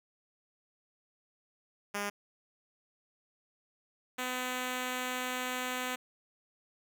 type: tone pair in turn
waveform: 5% pulse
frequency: 203.7 / 252.6 Hz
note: G#3 / B3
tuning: -33 / +39 cents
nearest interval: major third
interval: 372 cents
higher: second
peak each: -22 dBFS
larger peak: neither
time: 1.94-2.1 / 4.18-5.96 s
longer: second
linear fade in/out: 10 ms
effects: none